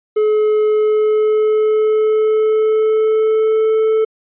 triangle tone with pitch glide, 427.2 to 439.2 Hz, G#4 to A4, +49 to -3 cents, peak -9 dBFS, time 0.16-4.05 s, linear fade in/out 10 ms, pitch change +48 cents, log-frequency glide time 0.67-3.73 s, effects resampled to 8000 Hz

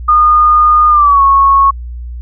sine tone with pitch glide, 1222 to 1101.3 Hz, D#6 to C#6, -32 to -12 cents, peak -4 dBFS, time 0.08-1.71 s, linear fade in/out 10 ms, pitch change -180 cents, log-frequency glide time 0.89-1.22 s, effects added 60 Hz sine -21 dBFS peak until 2.21 s

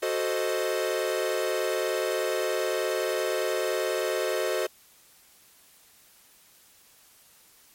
45% pulse chord, F# diminished seventh, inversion none, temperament equal, 370 / 440 / 523.3 / 622.3 Hz, F#4 / A4 / C5 / Eb5, 0 / 0 / 0 / 0 cents, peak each -31 dBFS, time 0.02-4.67 s, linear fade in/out 10 ms, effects white hiss -57 dBFS RMS until 7.74 s + MP3 64 kbps

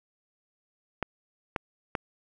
clicks, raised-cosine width 0.5 ms, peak -13 dBFS, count 3, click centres 1.027 / 1.562 / 1.952 s, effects none

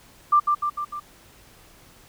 sine tone with echo, 1184 Hz, D6, 14 cents sharp, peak -13 dBFS, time 0.32-0.4 s, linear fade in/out 10 ms, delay 150 ms, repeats 4, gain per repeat -4 dB, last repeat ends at 1 s, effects pink hiss -52 dBFS RMS until 2.08 s

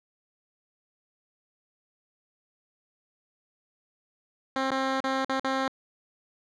10% pulse tone with dropouts, 266 Hz, C4, 29 cents sharp, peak -17 dBFS, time 4.56-5.68 s, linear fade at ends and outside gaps 1 ms, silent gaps 4.706-4.716 / 5.004-5.041 / 5.247-5.295 / 5.396-5.445 s, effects low-pass 4000 Hz 12 dB/octave

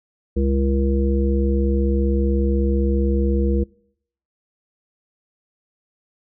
harmonic tone, 67.9 Hz, C#2, 35 cents flat, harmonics 1 / 3 / 5 / 7, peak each -18 / -23 / -25 / -26 dBFS, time 0.36-3.64 s, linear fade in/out 10 ms, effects noise-tail reverb RT60 0.7 s tail -25 dB re dry

